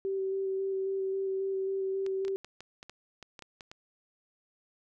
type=tone with vibrato; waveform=sine; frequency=385.7 Hz; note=G4; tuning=28 cents flat; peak=-29 dBFS; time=0.05-2.36 s; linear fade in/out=0 ms; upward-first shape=square; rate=3.7 Hz; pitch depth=10 cents each way
type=clicks; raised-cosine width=0.2 ms; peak=-28 dBFS; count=12; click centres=2.064 / 2.25 / 2.281 / 2.446 / 2.606 / 2.829 / 2.896 / 3.227 / 3.392 / 3.423 / 3.608 / 3.715 s
effects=none